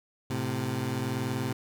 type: tone pair together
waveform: 20% pulse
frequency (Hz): 109.4 / 130.1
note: A2 / C3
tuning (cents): -9 / -9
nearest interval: minor third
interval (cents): 300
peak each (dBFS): -28 / -26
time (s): 0.3-1.53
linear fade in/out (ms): 5
effects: none